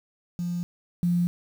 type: tone pair in turn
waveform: sine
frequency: 174.61 / 174.61 Hz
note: F3 / F3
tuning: 0 / 0 cents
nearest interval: unison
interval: 0 cents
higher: neither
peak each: -26 / -20 dBFS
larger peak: second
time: 0.39-0.63 / 1.03-1.27 s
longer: neither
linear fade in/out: 0 ms
effects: 8-bit